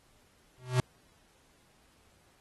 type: tone with exponential growth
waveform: square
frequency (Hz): 126.3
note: B2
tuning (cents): +39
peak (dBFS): -21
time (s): 0.58-0.8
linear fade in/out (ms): 0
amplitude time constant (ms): 47
effects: pink hiss -66 dBFS RMS until 2.4 s + AAC 32 kbps

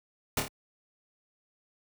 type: noise with echo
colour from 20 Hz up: pink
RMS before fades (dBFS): -27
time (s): 0.37-0.4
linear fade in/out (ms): 2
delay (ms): 27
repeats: 3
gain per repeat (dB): -5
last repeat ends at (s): 0.481
effects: high-pass 60 Hz 12 dB/octave

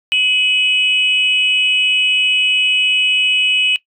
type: tone pair together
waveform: sine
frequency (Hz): 2544 / 2959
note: D#7 / F#7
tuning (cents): +38 / -1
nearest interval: minor third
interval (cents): 261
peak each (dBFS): -13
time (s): 0.12-3.76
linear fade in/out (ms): 0
effects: noise-tail reverb RT60 0.1 s tail -18 dB re dry + tanh soft clip ceiling -6 dBFS

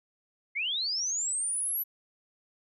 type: linear sweep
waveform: sine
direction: up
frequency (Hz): 2061 to 11990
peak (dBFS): -28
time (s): 0.55-1.84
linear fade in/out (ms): 20
effects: none

